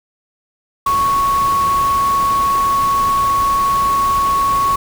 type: tone in noise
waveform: sine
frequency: 1108.7 Hz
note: C#6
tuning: in tune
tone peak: -12 dBFS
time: 0.86-4.76 s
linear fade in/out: 5 ms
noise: pink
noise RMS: -27 dBFS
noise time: 0.86-4.76 s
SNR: +12 dB
effects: none